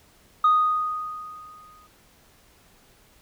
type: tone with exponential decay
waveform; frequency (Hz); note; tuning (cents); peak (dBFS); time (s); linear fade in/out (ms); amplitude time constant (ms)
sine; 1242; D#6; -3; -12; 0.44-1.87; 5; 310
effects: tanh soft clip ceiling -12 dBFS + pink hiss -57 dBFS RMS until 3.21 s